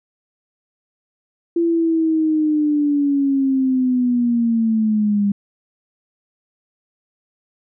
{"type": "linear sweep", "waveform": "sine", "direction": "down", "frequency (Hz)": [340, 200], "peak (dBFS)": -14, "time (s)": [1.56, 5.32], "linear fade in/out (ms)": 5, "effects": []}